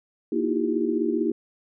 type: tone cluster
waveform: sine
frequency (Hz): 234.8 / 310.4 / 326 / 350.5 / 397.6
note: A#3 / D#4 / E4 / F4 / G4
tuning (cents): +13 / -4 / -19 / +6 / +25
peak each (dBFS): -28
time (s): 0.32-1.32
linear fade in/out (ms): 5
effects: none